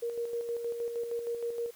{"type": "tone with tremolo", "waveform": "sine", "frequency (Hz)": 470.2, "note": "A#4", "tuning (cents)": 15, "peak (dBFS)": -30, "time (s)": [0.02, 1.71], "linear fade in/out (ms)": 10, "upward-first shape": "square", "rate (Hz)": 6.4, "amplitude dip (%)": 45, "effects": ["white hiss -57 dBFS RMS until 1.75 s"]}